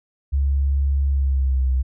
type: tone with pitch glide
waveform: sine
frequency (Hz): 69.3 to 64.66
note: C#2 to C2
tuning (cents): 0 to -20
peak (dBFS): -16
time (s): 0.32-1.83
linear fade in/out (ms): 20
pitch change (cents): -120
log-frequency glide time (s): 1.09-1.67
effects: none